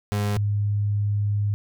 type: tone pair in turn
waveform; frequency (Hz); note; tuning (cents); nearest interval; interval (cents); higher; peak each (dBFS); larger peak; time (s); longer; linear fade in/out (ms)
35% pulse / sine; 102.9 / 102.9; G#2 / G#2; -16 / -16; unison; 0; neither; -20; neither; 0.12-0.37 / 0.37-1.54; second; 0
effects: none